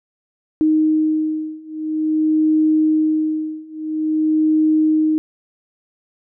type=beating tone pair; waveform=sine; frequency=311.1 / 311.59 Hz; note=D#4 / D#4; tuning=0 / +3 cents; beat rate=0.49 Hz; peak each=-18 / -17 dBFS; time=0.61-5.18 s; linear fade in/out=0 ms; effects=none